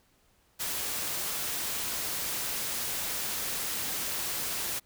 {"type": "noise", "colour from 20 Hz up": "white", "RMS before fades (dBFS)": -33, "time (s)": [0.59, 4.8], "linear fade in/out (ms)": 20, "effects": ["pink hiss -67 dBFS RMS until 4.85 s"]}